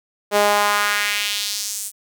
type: tone with high-pass filter sweep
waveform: sawtooth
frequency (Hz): 205.8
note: G#3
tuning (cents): -16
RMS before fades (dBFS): -20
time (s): 0.31-1.92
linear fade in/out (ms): 50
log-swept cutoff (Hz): 510 to 9200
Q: 1.8
effects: none